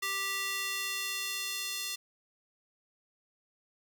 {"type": "tone with high-pass filter sweep", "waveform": "square", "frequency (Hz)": 392, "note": "G4", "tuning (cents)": 0, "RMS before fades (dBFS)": -35, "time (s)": [0.02, 1.96], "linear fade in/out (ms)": 10, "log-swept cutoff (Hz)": [1700, 3600], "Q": 1.1, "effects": []}